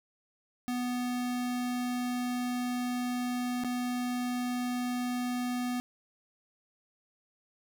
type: tone with dropouts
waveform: square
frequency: 246.9 Hz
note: B3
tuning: in tune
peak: -31 dBFS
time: 0.68-5.8 s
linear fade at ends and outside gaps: 0 ms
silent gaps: 3.637-3.646 s
effects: none